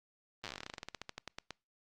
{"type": "slowing click train", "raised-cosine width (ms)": 0.2, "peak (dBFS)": -24, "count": 26, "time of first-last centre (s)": [0.44, 1.507], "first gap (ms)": 8, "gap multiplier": 1.12, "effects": ["noise-tail reverb RT60 0.3 s tail -26 dB re dry", "Opus 32 kbps"]}